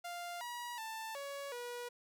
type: tone with pitch steps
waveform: sawtooth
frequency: 698 / 963 / 887 / 561 / 484.3 Hz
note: F5 / B5 / A5 / C#5 / B4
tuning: -1 / -44 / +14 / +21 / -34 cents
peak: -38 dBFS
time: 0.04-1.89 s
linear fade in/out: 10 ms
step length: 370 ms
effects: none